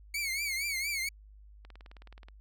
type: tone with vibrato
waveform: sawtooth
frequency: 2220 Hz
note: C#7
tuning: 2 cents sharp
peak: -28 dBFS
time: 0.14-1.09 s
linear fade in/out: 5 ms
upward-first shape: triangle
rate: 4.3 Hz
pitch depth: 130 cents each way
type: click train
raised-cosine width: 0.3 ms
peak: -36 dBFS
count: 13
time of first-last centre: 1.65-2.285 s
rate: 18.9 Hz
effects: added 51 Hz sine -51 dBFS peak until 2.4 s